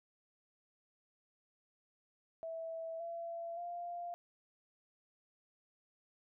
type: tone with pitch steps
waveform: sine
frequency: 655 / 675.4 / 696.4 Hz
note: E5 / E5 / F5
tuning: -11 / +42 / -5 cents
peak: -40 dBFS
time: 2.43-4.14 s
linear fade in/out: 0 ms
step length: 570 ms
effects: none